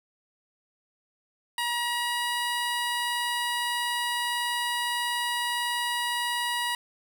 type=tone with pitch glide; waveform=15% pulse; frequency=955 to 961.6 Hz; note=A#5 to B5; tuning=+42 to -46 cents; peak=-20 dBFS; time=1.58-6.75 s; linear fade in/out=2 ms; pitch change=+12 cents; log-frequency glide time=1.69-2.3 s; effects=none